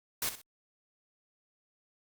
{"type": "noise with echo", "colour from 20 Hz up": "white", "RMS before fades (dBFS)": -32, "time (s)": [0.22, 0.29], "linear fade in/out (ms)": 2, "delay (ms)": 63, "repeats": 2, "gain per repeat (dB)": -11, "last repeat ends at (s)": 0.416, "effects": ["Opus 48 kbps"]}